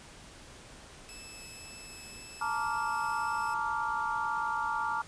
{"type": "tone with vibrato", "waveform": "5% pulse", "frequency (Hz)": 2613, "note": "E7", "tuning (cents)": -16, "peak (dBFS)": -36, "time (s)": [1.09, 3.54], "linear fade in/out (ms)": 0, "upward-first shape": "triangle", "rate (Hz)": 1.9, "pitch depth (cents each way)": 8}
{"type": "chord", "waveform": "sine", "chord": "Bb major seventh", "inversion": "third", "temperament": "just", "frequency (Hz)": [874.1, 932.3, 1165.4, 1398.5], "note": ["A5", "Bb5", "D6", "F6"], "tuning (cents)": [-12, 0, -14, 2], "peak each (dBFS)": -35, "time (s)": [2.41, 5.02], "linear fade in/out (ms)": 5}
{"effects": ["pink hiss -51 dBFS RMS until 5.07 s", "resampled to 22050 Hz"]}